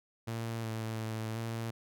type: tone with pitch steps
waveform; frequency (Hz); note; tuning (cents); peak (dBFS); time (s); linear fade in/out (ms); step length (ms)
sawtooth; 114.5 / 111.5 / 110.8 / 114.3; A#2 / A2 / A2 / A#2; -31 / +23 / +13 / -34; -31; 0.27-1.71; 10; 360
effects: none